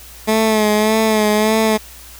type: tone with vibrato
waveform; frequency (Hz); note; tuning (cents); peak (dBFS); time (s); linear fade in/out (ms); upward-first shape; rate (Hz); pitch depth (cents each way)
15% pulse; 216; A3; -32; -6; 0.27-1.78; 20; sine; 1.7; 42
effects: added 60 Hz sine -41 dBFS peak until 2.19 s + white hiss -39 dBFS RMS until 2.19 s